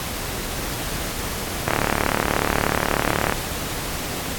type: click train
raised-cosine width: 0.5 ms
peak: -3 dBFS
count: 61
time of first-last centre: 1.68-3.324 s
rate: 36.5 Hz
effects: pink hiss -28 dBFS RMS until 4.38 s + AAC 64 kbps